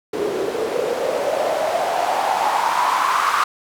white noise with band-pass filter sweep, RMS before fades -20 dBFS, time 0.13-3.44 s, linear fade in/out 5 ms, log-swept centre 380 to 1200 Hz, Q 5.6, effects none

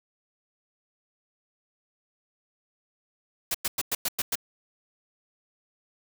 white noise bursts, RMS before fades -27 dBFS, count 7, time 3.51-4.355 s, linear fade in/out 5 ms, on 35 ms, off 100 ms, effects none

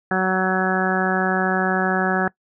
harmonic tone, 187.1 Hz, F#3, 20 cents sharp, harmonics 1 / 2 / 3 / 4 / 5 / 6 / 7 / 8 / 9, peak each -23 / -25 / -29 / -24 / -32 / -34 / -28 / -27 / -24 dBFS, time 0.11-2.28 s, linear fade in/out 2 ms, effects noise-tail reverb RT60 0.1 s tail -22 dB re dry

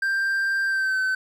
triangle tone with pitch glide, 1581 to 1527.1 Hz, G6 to G6, +14 to -46 cents, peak -19 dBFS, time 0.02-1.15 s, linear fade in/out 5 ms, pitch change -60 cents, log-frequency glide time 0.65-0.99 s, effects none

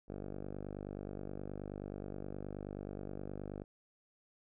5% pulse tone with low-pass filter, 49.46 Hz, G1, 16 cents sharp, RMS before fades -44 dBFS, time 0.08-3.64 s, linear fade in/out 10 ms, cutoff 660 Hz, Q 0.66, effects none

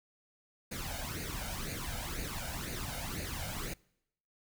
pink noise with flanger, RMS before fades -39 dBFS, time 0.71-3.74 s, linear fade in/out 10 ms, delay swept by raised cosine 0.45 to 1.37 ms, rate 2 Hz, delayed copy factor +0.7, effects noise-tail reverb RT60 0.8 s tail -25 dB re dry

